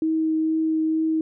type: tone with vibrato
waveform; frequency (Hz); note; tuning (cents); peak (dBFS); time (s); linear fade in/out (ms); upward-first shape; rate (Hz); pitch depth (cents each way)
sine; 317.6; D#4; +36; -19; 0.02-1.21; 2; triangle; 2.2; 10
effects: none